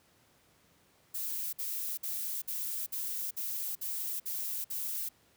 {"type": "noise bursts", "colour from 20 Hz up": "violet", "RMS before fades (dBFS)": -36, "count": 9, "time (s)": [1.14, 5.09], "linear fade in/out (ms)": 10, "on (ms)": 390, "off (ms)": 55, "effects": ["pink hiss -66 dBFS RMS until 5.36 s", "high-pass 80 Hz 12 dB/octave"]}